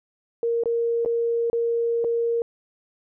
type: tone with dropouts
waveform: sine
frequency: 466.2 Hz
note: A#4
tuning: in tune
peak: -20 dBFS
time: 0.43-2.42 s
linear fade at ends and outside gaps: 1 ms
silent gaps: 0.636-0.657 / 1.049-1.059 / 1.5-1.53 / 2.042-2.046 s
effects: none